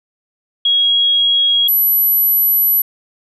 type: tone pair in turn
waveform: sine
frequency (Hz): 3301 / 11808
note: G#7 / F#9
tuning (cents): -11 / -5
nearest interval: octave + minor seventh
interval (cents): 2206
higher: second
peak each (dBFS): -10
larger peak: neither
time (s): 0.65-1.68 / 1.68-2.82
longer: second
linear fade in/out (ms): 5
effects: none